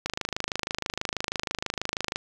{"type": "click train", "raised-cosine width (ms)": 0.2, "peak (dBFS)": -10, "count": 56, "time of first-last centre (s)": [0.06, 2.159], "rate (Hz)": 26.2, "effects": ["8-bit"]}